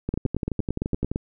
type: two click trains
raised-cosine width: 3 ms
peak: -13 / -12 dBFS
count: 13 / 10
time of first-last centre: 0.09-1.116 / 0.14-1.159 s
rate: 11.7 / 8.83 Hz
effects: none